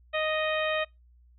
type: harmonic tone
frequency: 622.3 Hz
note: D#5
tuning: in tune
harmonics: 1 / 2 / 3 / 4 / 5 / 6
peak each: -28 / -34 / -33 / -34 / -38 / -40 dBFS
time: 0.13-0.85 s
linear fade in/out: 20 ms
effects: noise-tail reverb RT60 0.2 s tail -25 dB re dry + added 60 Hz sine -55 dBFS peak until 1.38 s